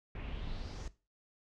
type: noise with low-pass filter sweep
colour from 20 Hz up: brown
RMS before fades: -41 dBFS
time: 0.15-0.88 s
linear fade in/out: 2 ms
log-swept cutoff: 2400 to 6500 Hz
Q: 3.3
effects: noise-tail reverb RT60 0.3 s tail -17 dB re dry